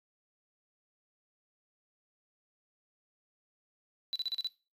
triangle tone bursts, 3968 Hz, B7, 7 cents sharp, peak -28 dBFS, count 6, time 4.13-4.471 s, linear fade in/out 0 ms, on 26 ms, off 37 ms, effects noise-tail reverb RT60 0.3 s tail -20 dB re dry + tanh soft clip ceiling -28 dBFS

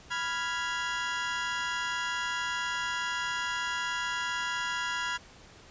30% pulse chord, F diminished, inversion second, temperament equal, 987.8 / 1396.9 / 1661.2 Hz, Cb6 / F6 / Ab6, 0 / 0 / 0 cents, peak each -32 dBFS, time 0.1-5.18 s, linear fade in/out 20 ms, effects pink hiss -53 dBFS RMS until 5.7 s + resampled to 16000 Hz

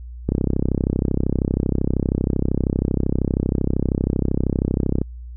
click train, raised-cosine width 3 ms, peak -6 dBFS, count 156, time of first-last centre 0.29-5.016 s, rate 32.8 Hz, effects added 60 Hz sine -32 dBFS peak until 5.36 s

